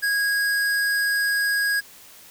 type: tone with hard clipping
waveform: sine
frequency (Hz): 1646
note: G#6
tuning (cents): -16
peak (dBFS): -21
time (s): 0.02-1.81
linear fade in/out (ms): 20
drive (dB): 17
effects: white hiss -47 dBFS RMS until 2.3 s